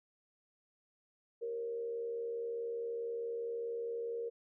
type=tone with frequency modulation; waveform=sine; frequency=466.2 Hz; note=A#4; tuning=in tune; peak=-36 dBFS; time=1.41-4.3 s; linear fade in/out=20 ms; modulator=75.3 Hz; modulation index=0.43; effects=none